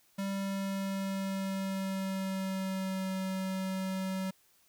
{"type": "tone with pitch glide", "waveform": "square", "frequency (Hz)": [196, 189.54], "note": ["G3", "F#3"], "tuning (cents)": [0, 42], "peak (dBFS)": -33, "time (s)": [0.18, 4.31], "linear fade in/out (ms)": 10, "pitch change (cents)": -58, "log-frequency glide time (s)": [0.28, 3.11], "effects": ["white hiss -67 dBFS RMS until 4.68 s"]}